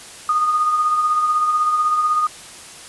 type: tone with tremolo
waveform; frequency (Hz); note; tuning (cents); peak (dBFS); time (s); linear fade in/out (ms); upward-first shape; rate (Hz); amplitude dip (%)
sine; 1232; D#6; -17; -13; 0.29-2.27; 2; sine; 16; 40
effects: white hiss -38 dBFS RMS until 2.88 s + resampled to 24000 Hz